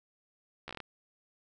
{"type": "slowing click train", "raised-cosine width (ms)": 0.3, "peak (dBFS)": -25, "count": 7, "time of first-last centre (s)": [0.68, 0.803], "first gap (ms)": 13, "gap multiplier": 1.18, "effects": []}